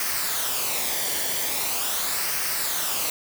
white noise with flanger, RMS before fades -26 dBFS, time 0-3.1 s, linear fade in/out 2 ms, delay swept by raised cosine 0.27 to 0.78 ms, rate 0.42 Hz, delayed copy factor -0.5, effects none

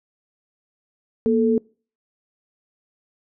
sine tone pair together, 235.1 / 440 Hz, A#3 / A4, +15 / 0 cents, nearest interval major seventh, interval 1085 cents, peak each -18 dBFS, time 1.26-1.58 s, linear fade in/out 0 ms, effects noise-tail reverb RT60 0.4 s tail -25 dB re dry

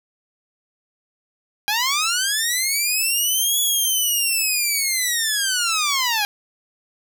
10% pulse linear two-way sweep, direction up then down, 802 to 3404 to 802 Hz, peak -10 dBFS, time 1.68-6.25 s, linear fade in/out 0 ms, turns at 3.6 s, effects none

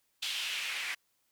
white noise with band-pass filter sweep, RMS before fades -36 dBFS, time 0.22-0.95 s, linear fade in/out 10 ms, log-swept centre 3300 to 2100 Hz, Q 2.7, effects white hiss -75 dBFS RMS until 1.31 s

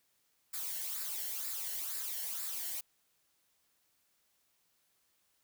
blue noise with flanger, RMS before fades -39 dBFS, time 0.53-2.81 s, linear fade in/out 10 ms, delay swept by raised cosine 0.32 to 0.83 ms, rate 2.1 Hz, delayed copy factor -0.6, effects white hiss -75 dBFS RMS until 5.43 s

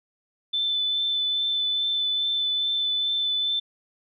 sine tone with vibrato, 3520 Hz, A7, in tune, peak -22 dBFS, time 0.53-3.6 s, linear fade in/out 10 ms, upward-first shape triangle, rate 2.4 Hz, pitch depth 14 cents each way, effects none

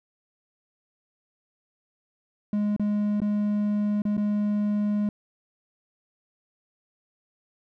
triangle tone with dropouts, 207.7 Hz, G#3, in tune, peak -20 dBFS, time 2.53-5.09 s, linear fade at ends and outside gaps 2 ms, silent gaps 2.764-2.796 / 3.203-3.217 / 4.02-4.052 / 4.169-4.177 s, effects none

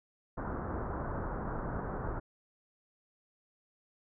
pink low-pass noise, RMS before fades -37 dBFS, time 0.37-2.2 s, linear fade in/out 10 ms, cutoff 1500 Hz, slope 48 dB/octave, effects none

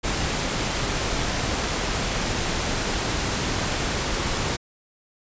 pink noise, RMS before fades -25 dBFS, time 0.03-4.57 s, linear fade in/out 20 ms, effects resampled to 16000 Hz

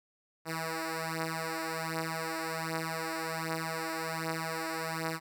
5% pulse beating tone pair, 161.3 / 162.6 Hz, E3 / E3, -37 / -23 cents, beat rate 1.3 Hz, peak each -26 / -24 dBFS, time 0.45-5.2 s, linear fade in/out 50 ms, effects none

